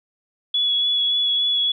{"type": "tone with vibrato", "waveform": "sine", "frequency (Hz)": 3388, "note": "G#7", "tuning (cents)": 34, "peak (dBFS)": -17, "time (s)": [0.54, 1.72], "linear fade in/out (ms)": 5, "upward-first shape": "sine", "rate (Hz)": 3.5, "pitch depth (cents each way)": 14, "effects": []}